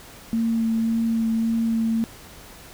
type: tone with vibrato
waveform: sine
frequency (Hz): 226.7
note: A#3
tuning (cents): -48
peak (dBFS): -19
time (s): 0.33-2.04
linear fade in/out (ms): 0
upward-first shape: sine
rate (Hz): 1.8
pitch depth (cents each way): 12
effects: pink hiss -44 dBFS RMS until 2.73 s